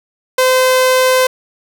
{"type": "tone", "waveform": "sawtooth", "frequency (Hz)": 514, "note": "C5", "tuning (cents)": -31, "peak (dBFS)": -5, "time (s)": [0.38, 1.27], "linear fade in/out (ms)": 5, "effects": []}